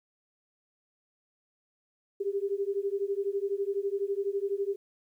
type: beating tone pair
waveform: sine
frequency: 392.4 / 404.4 Hz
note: G4 / G#4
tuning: +2 / -46 cents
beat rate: 12 Hz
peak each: -31 dBFS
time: 2.2-4.76 s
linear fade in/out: 10 ms
effects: 11-bit